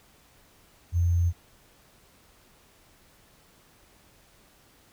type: tone with sample-and-hold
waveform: sine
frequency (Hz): 86.2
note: F2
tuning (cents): -22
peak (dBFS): -20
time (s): 0.92-1.33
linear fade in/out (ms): 50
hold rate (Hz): 6300
effects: pink hiss -59 dBFS RMS until 4.92 s